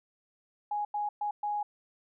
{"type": "tone bursts at uneven times", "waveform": "sine", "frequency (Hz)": 830.6, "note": "G#5", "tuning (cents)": 0, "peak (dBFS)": -29, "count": 4, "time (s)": [[0.71, 0.85], [0.94, 1.09], [1.21, 1.31], [1.43, 1.63]], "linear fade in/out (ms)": 5, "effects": []}